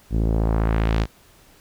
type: tone with low-pass filter sweep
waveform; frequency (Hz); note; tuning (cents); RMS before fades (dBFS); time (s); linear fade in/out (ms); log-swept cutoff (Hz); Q
sawtooth; 55; A1; 0; -20; 0.1-1.07; 50; 270 to 5500; 1
effects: pink hiss -53 dBFS RMS until 1.6 s